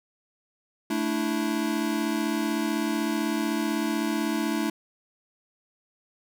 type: chord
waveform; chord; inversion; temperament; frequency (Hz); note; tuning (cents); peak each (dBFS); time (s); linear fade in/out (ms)
square; A suspended fourth; none; equal; 220 / 293.7 / 329.6; A3 / D4 / E4; 0 / 0 / 0; -30; 0.9-4.7; 5
effects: none